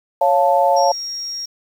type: chord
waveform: sine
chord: Db augmented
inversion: none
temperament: equal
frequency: 554.4 / 698.5 / 880 Hz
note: Db5 / F5 / A5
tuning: 0 / 0 / 0 cents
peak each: -16 dBFS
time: 0.21-0.92 s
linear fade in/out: 5 ms
type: tone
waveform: sine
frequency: 5588 Hz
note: F8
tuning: in tune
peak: -24 dBFS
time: 0.76-1.46 s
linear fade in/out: 10 ms
effects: 7-bit